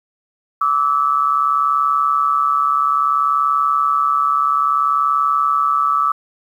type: tone pair together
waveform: sine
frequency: 1159.4 / 1300 Hz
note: D6 / E6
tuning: -23 / -24 cents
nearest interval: major second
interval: 199 cents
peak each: -16 dBFS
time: 0.61-6.12 s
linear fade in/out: 5 ms
effects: 8-bit